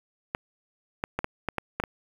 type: clicks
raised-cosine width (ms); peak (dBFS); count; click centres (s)
0.5; -12; 8; 0.349 / 1.039 / 1.19 / 1.244 / 1.487 / 1.583 / 1.8 / 1.838
effects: 7-bit